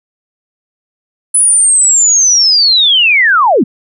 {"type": "linear sweep", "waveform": "sine", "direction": "down", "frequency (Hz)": [10080, 174.61], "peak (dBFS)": -5, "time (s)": [1.34, 3.64], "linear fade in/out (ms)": 10, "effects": []}